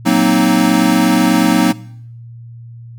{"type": "chord", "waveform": "square", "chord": "C half-diminished seventh", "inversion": "second", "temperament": "equal", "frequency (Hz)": [185, 233.1, 261.6, 311.1], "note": ["Gb3", "Bb3", "C4", "Eb4"], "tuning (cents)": [0, 0, 0, 0], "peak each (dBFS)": -16, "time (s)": [0.05, 1.73], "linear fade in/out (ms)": 20, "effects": ["noise-tail reverb RT60 0.7 s tail -20 dB re dry", "added 117 Hz sine -31 dBFS peak until 2.98 s"]}